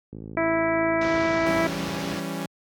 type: click train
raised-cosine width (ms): 3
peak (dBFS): -24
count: 84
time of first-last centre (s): 0.13-1.659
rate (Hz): 54.3
type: harmonic tone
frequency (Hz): 328.8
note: E4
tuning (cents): -4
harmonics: 1 / 2 / 3 / 4 / 5 / 6 / 7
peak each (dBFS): -25 / -24 / -31 / -32 / -33 / -32 / -33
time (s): 0.37-1.67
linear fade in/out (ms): 2
type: low-pass noise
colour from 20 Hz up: pink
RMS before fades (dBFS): -34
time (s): 1.01-2.2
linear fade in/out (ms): 5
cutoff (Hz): 6200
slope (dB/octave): 48
type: chord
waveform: sawtooth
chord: C# diminished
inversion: first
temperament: equal with one note detuned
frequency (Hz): 166.73 / 196 / 277.2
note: E3 / G3 / C#4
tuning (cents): +20 / 0 / 0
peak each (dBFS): -29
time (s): 1.46-2.46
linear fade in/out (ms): 5
effects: high-pass 80 Hz 12 dB/octave